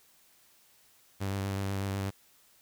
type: tone with vibrato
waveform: sawtooth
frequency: 98 Hz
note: G2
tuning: in tune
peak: -27 dBFS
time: 1.2-2.11 s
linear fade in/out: 20 ms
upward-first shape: square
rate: 8.1 Hz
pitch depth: 16 cents each way
effects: white hiss -63 dBFS RMS until 2.61 s